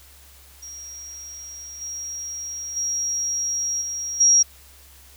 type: tone with level steps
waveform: sine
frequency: 5650 Hz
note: F8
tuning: 19 cents sharp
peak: -35 / -29 / -22 / -26 / -12 dBFS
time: 0.62-4.43 s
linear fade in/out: 10 ms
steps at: 1.81 / 2.76 / 3.81 / 4.2 s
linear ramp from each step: 10 ms
effects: added 68 Hz sine -50 dBFS peak until 5.16 s + white hiss -50 dBFS RMS until 5.16 s